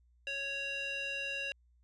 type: tone with band-pass filter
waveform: square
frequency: 554 Hz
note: C#5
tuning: 1 cent flat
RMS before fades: -38 dBFS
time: 0.27-1.52 s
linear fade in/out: 0 ms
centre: 2700 Hz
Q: 3.3
effects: added 60 Hz sine -64 dBFS peak until 1.83 s + resampled to 24000 Hz